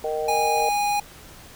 harmonic tone, 154.7 Hz, D#3, 10 cents flat, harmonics 3 / 4 / 5, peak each -26 / -28 / -30 dBFS, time 0.04-0.69 s, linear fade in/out 2 ms
square tone, 822 Hz, G#5, 18 cents flat, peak -21 dBFS, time 0.28-1 s, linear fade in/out 5 ms
effects pink hiss -45 dBFS RMS until 1.55 s

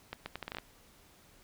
accelerating click train, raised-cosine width 0.3 ms, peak -22 dBFS, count 9, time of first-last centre 0.13-0.585 s, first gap 130 ms, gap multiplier 0.74, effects pink hiss -61 dBFS RMS until 1.43 s

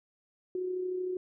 sine tone with amplitude modulation, 366.6 Hz, F#4, 16 cents flat, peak -29 dBFS, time 0.55-1.17 s, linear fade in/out 2 ms, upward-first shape sine, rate 33 Hz, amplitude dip 40%, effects none

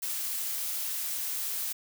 blue noise, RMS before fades -33 dBFS, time 0.02-1.73 s, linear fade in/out 10 ms, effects none

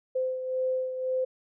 sine beating tone pair, 515 / 516.9 Hz, C5 / C5, -28 / -21 cents, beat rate 1.9 Hz, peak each -27 / -35 dBFS, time 0.15-1.25 s, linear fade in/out 10 ms, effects none

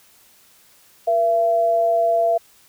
sine tone pair together, 476.9 / 674.4 Hz, A#4 / E5, +39 / +39 cents, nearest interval tritone, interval 600 cents, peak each -25 / -15 dBFS, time 1.07-2.38 s, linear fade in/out 10 ms, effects white hiss -53 dBFS RMS until 2.68 s

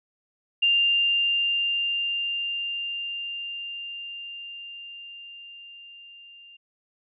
sine tone with level ramp, 2794 Hz, F7, in tune, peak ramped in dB -17 to -46 dBFS, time 0.62-6.57 s, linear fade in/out 10 ms, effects none

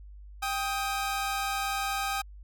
sawtooth tone pair together, 789.4 / 1255 Hz, G5 / D#6, +12 / +15 cents, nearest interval minor sixth, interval 803 cents, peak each -27 / -29 dBFS, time 0.42-2.22 s, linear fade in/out 10 ms, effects added 50 Hz sine -44 dBFS peak until 2.43 s

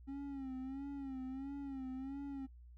triangle tone with vibrato, 269.9 Hz, C#4, 46 cents flat, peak -39 dBFS, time 0.07-2.47 s, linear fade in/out 20 ms, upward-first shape sine, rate 1.5 Hz, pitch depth 75 cents each way, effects noise-tail reverb RT60 0.1 s tail -17 dB re dry + added 60 Hz sine -54 dBFS peak until 2.77 s

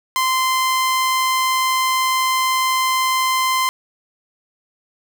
sawtooth tone, 1038 Hz, C6, 14 cents flat, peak -12 dBFS, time 0.16-3.69 s, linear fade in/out 0 ms, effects none

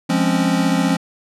square chord, Db major seventh, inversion first, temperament equal, 174.61 / 207.7 / 261.6 / 277.2 Hz, F3 / Ab3 / C4 / Db4, 0 / 0 / 0 / 0 cents, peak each -20 / -23 / -21 / -22 dBFS, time 0.09-0.97 s, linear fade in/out 10 ms, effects low-pass 10000 Hz 12 dB/octave

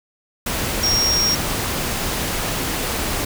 sine tone in noise, 5588 Hz, F8, in tune, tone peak -16 dBFS, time 0.83-1.35 s, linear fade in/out 5 ms, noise pink, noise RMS -23 dBFS, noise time 0.46-3.25 s, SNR +4 dB, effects none

